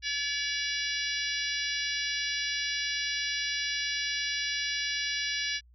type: harmonic tone with a mistuned harmonic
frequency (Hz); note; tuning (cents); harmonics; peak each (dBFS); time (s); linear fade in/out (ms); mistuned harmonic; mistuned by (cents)
571; D5; -49; 3 / 4 / 5 / 6 / 7 / 8 / 9 / 10; -35 / -36 / -37 / -38 / -38 / -39 / -40 / -40; 0.02-5.61; 50; 8; +78
effects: added 60 Hz sine -55 dBFS peak until 5.74 s